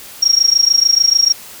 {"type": "tone with amplitude modulation", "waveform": "sine", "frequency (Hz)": 5588, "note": "F8", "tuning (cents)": 0, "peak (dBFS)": -5, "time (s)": [0.22, 1.33], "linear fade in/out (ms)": 10, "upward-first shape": "sine", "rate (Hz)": 26.8, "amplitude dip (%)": 90, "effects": ["white hiss -35 dBFS RMS until 1.6 s"]}